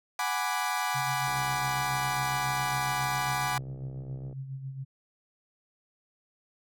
30% pulse chord, G# half-diminished seventh, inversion third, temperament equal, 740 / 830.6 / 987.8 / 1174.7 Hz, F#5 / G#5 / B5 / D6, 0 / 0 / 0 / 0 cents, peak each -31 dBFS, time 0.19-3.58 s, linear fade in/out 2 ms
sine tone with tremolo, 134.3 Hz, C3, 46 cents sharp, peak -33 dBFS, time 0.94-4.85 s, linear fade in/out 20 ms, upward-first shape sine, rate 7.3 Hz, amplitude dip 55%
click train, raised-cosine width 2 ms, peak -34 dBFS, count 200, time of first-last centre 1.28-4.327 s, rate 65.3 Hz
effects none

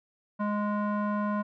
square tone with low-pass filter, 207.7 Hz, G#3, in tune, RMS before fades -29 dBFS, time 0.39-1.43 s, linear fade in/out 20 ms, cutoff 1200 Hz, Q 3.3, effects none

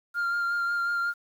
sine tone with vibrato, 1396.9 Hz, F6, in tune, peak -22 dBFS, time 0.14-1.14 s, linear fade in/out 50 ms, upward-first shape sine, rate 5.5 Hz, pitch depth 17 cents each way, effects tanh soft clip ceiling -24 dBFS + 9-bit

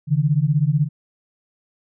sine beating tone pair, 140.4 / 156.4 Hz, C#3 / D#3, +22 / +9 cents, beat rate 16 Hz, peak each -18 / -18 dBFS, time 0.07-0.89 s, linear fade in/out 50 ms, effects none

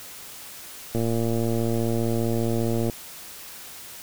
click train, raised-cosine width 2 ms, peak -13 dBFS, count 225, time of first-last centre 0.95-2.898 s, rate 115 Hz, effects white hiss -41 dBFS RMS until 4.02 s

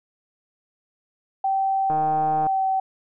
sine tone with pitch glide, 775 to 765.7 Hz, G5 to G5, -20 to -41 cents, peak -19 dBFS, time 1.44-2.8 s, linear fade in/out 5 ms, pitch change -21 cents, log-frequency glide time 2.4-2.66 s
click train, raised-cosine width 1 ms, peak -18 dBFS, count 89, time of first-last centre 1.9-2.468 s, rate 155 Hz
effects none

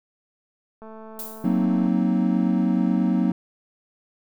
click train, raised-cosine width 1 ms, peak -29 dBFS, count 232, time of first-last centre 0.82-1.87 s, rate 220 Hz
violet noise with exponential decay, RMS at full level -31 dBFS, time 1.19-1.65 s, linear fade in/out 2 ms, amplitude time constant 100 ms
triangle chord, C half-diminished seventh, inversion second, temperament equal with one note detuned, 185 / 232.4 / 261.6 / 311.1 Hz, Gb3 / Bb3 / C4 / Eb4, 0 / -5 / 0 / 0 cents, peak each -20 / -21 / -23 / -25 dBFS, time 1.44-3.32 s, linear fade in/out 5 ms
effects none

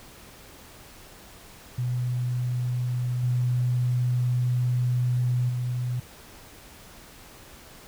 sine tone with level steps, 123.8 Hz, B2, 5 cents sharp, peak -24 / -21 / -25 dBFS, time 1.78-6 s, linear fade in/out 5 ms, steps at 3.23 / 5.49 s, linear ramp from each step 5 ms, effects pink hiss -48 dBFS RMS until 7.87 s

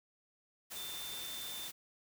sine tone in noise, 3563 Hz, A7, 21 cents sharp, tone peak -44 dBFS, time 0.75-1.69 s, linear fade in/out 20 ms, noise white, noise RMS -45 dBFS, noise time 0.7-1.72 s, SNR -2 dB, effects none

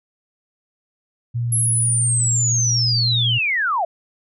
sine tone, 118.9 Hz, A#2, 35 cents sharp, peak -19 dBFS, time 1.34-3.39 s, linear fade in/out 20 ms
sine linear sweep, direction down, 11175 to 622 Hz, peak -17 dBFS, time 1.52-3.85 s, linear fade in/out 5 ms
effects none

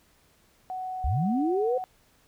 sine tone, 744 Hz, F#5, 9 cents sharp, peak -31 dBFS, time 0.7-1.84 s, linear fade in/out 0 ms
sine linear sweep, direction up, 50.9 to 523.3 Hz, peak -23 dBFS, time 1.04-1.78 s, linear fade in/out 5 ms
effects pink hiss -63 dBFS RMS until 2.27 s

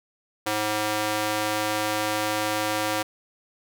square tone with high-pass filter, 106.5 Hz, G#2, 44 cents sharp, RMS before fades -26 dBFS, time 0.46-3.03 s, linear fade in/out 10 ms, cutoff 490 Hz, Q 0.72, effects none

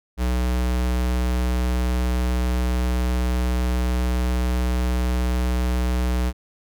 square tone, 61.74 Hz, B1, in tune, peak -20 dBFS, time 0.17-6.33 s, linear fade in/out 50 ms, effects none

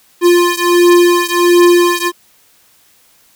square beating tone pair, 349.2 / 350.6 Hz, F4 / F4, 0 / +7 cents, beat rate 1.4 Hz, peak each -10 / -11 dBFS, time 0.21-2.12 s, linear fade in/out 50 ms, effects white hiss -50 dBFS RMS until 3.35 s

